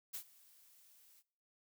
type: noise with ADSR envelope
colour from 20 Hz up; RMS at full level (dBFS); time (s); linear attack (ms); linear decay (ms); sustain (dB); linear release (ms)
blue; -42; 0.13-1.23; 17; 85; -23; 42
effects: noise-tail reverb RT60 0.6 s tail -22 dB re dry